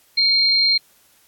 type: tone pair together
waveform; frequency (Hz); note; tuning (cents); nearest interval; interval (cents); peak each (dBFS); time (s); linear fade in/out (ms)
sine; 2217 / 4185; C#7 / C8; 0 / 0; major seventh; 1100; -22 / -14; 0.17-0.78; 10
effects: white hiss -56 dBFS RMS until 1.27 s + AAC 64 kbps